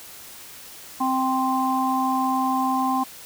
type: harmonic tone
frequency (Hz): 261.6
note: C4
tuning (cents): 0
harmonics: 1 / 3 / 4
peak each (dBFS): -24 / -24 / -24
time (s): 1-3.04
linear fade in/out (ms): 10
effects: white hiss -42 dBFS RMS until 3.25 s